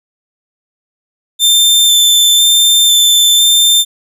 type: tone with vibrato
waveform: sawtooth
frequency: 3561 Hz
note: A7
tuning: 20 cents sharp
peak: -3 dBFS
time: 1.39-3.85 s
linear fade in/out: 50 ms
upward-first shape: square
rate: 1 Hz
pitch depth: 9 cents each way
effects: none